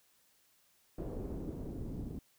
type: noise with low-pass filter sweep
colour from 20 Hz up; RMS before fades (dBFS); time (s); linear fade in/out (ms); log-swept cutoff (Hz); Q
pink; -41; 0.98-2.19; 5; 460 to 260; 1.6
effects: white hiss -70 dBFS RMS until 2.38 s